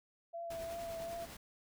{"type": "tone with vibrato", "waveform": "sine", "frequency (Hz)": 671, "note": "E5", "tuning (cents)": 31, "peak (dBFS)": -40, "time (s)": [0.33, 1.26], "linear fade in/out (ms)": 20, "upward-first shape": "triangle", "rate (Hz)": 2.7, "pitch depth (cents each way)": 29}
{"type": "noise with tremolo", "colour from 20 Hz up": "pink", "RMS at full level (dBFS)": -49, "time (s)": [0.5, 1.37], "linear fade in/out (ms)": 5, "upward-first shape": "triangle", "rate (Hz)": 10, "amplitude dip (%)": 40}
{"effects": []}